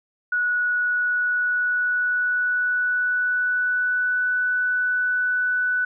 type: tone with pitch glide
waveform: sine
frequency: 1465 to 1489.7 Hz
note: F#6 to F#6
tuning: -18 to +11 cents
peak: -19 dBFS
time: 0.32-5.85 s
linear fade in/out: 5 ms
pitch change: +29 cents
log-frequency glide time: 0.61-4.29 s
effects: none